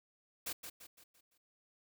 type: noise with echo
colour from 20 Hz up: white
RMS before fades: -40 dBFS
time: 0.46-0.53 s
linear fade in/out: 10 ms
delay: 170 ms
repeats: 5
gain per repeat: -7 dB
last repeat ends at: 1.38 s
effects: none